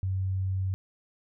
sine tone, 94.8 Hz, F#2, 43 cents sharp, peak -26 dBFS, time 0.03-0.74 s, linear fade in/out 0 ms, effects none

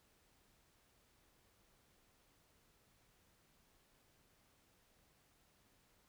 silence, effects pink hiss -73 dBFS RMS until 6.08 s

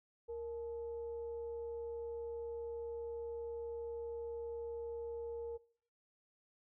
sine tone with frequency modulation, 466.2 Hz, A#4, in tune, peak -40 dBFS, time 0.28-5.58 s, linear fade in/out 20 ms, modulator 399 Hz, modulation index 0.27, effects noise-tail reverb RT60 0.6 s tail -22 dB re dry

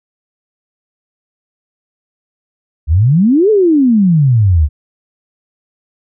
sine exponential two-way sweep, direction up then down, 69.6 to 446 to 69.6 Hz, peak -6 dBFS, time 2.87-4.69 s, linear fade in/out 50 ms, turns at 3.5 s, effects none

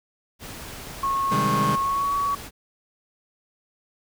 pink noise, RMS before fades -38 dBFS, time 0.39-2.51 s, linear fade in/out 50 ms
click train, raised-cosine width 3 ms, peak -30 dBFS, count 4, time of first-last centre 0.43-1.757 s, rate 2.26 Hz
sine tone with pitch glide, 1093 to 1127.6 Hz, C#6 to C#6, -25 to +29 cents, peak -21 dBFS, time 1.03-2.35 s, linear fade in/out 5 ms, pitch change +54 cents, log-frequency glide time 1.82-2.11 s
sawtooth chord, Ab major seventh, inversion first, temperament just, 129.78 / 155.74 / 194.67 / 207.7 Hz, C3 / Eb3 / G3 / Ab3, -14 / +2 / -12 / 0 cents, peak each -24 dBFS, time 1.31-1.76 s, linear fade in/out 10 ms
effects none

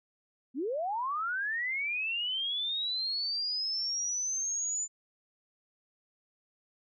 sine linear sweep, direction up, 230 to 7080 Hz, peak -30 dBFS, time 0.54-4.88 s, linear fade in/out 50 ms, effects none

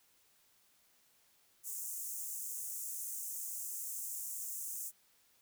pink high-pass noise, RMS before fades -42 dBFS, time 1.63-4.92 s, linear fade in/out 50 ms, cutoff 6600 Hz, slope 48 dB/octave, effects white hiss -70 dBFS RMS until 5.41 s

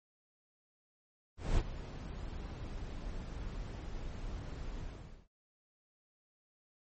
brown noise with ADSR envelope, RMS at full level -29 dBFS, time 1.37-5.28 s, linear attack 210 ms, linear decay 39 ms, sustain -13 dB, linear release 490 ms, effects MP3 32 kbps

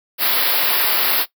white band-stop noise, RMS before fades -17 dBFS, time 0.18-1.26 s, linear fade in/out 50 ms, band 5100 to 11000 Hz, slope 96 dB/octave, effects noise-tail reverb RT60 0.1 s tail -17 dB re dry + high-pass 400 Hz 12 dB/octave

